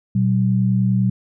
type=tone pair together; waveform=sine; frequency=119.97 / 190.1 Hz; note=B2 / F#3; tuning=-50 / +47 cents; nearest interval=minor sixth; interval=797 cents; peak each=-17 dBFS; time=0.15-1.1 s; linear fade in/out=5 ms; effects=none